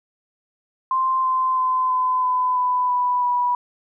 sine tone with pitch steps, 1045 / 1035.4 / 1025.9 / 1016.4 / 1007.1 / 997.8 / 988.6 / 979.5 Hz, C6 / C6 / C6 / B5 / B5 / B5 / B5 / B5, -2 / -18 / -34 / +49 / +34 / +17 / +1 / -15 cents, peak -17 dBFS, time 0.91-3.55 s, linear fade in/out 2 ms, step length 330 ms, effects none

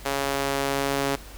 sawtooth tone with high-pass filter sweep, 138.59 Hz, C#3, in tune, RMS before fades -26 dBFS, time 0.05-1.16 s, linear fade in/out 10 ms, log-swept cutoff 510 to 340 Hz, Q 0.89, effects added 50 Hz sine -41 dBFS peak until 1.37 s + pink hiss -45 dBFS RMS until 1.37 s

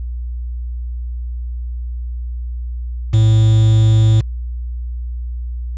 triangle tone with quantisation, 110 Hz, A2, in tune, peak -6 dBFS, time 3.13-4.21 s, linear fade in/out 10 ms, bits 5, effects added 60 Hz sine -21 dBFS peak until 5.77 s + resampled to 16000 Hz

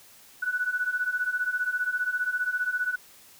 sine beating tone pair, 1472 / 1487 Hz, F#6 / F#6, -9 / +8 cents, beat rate 15 Hz, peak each -30 / -27 dBFS, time 0.42-2.96 s, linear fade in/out 10 ms, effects white hiss -53 dBFS RMS until 3.39 s

